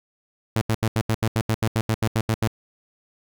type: tone bursts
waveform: sawtooth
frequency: 111.4 Hz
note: A2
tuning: 22 cents sharp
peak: -15 dBFS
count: 15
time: 0.56-2.475 s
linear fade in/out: 0 ms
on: 53 ms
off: 80 ms
effects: none